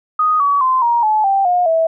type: tone with pitch steps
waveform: sine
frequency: 1244.5 / 1134.6 / 1034.5 / 943.2 / 859.9 / 784 / 714.8 / 651.7 Hz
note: D#6 / C#6 / C6 / A#5 / A5 / G5 / F5 / E5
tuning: 0 / +40 / -20 / +20 / -40 / 0 / +40 / -20 cents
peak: -11 dBFS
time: 0.19-1.87 s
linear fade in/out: 5 ms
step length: 210 ms
effects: none